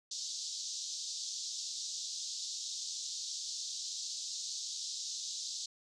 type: band-pass noise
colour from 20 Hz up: white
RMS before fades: -41 dBFS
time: 0.11-5.66 s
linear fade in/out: 5 ms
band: 3700 to 7000 Hz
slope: 48 dB/octave
effects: none